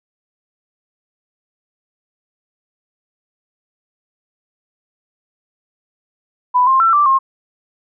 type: tone with pitch steps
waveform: sine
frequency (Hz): 994 / 1058 / 1342 / 1172 / 1070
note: B5 / C6 / E6 / D6 / C6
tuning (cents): +11 / +19 / +31 / -4 / +38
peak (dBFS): -9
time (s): 6.54-7.19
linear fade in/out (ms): 20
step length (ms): 130
effects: none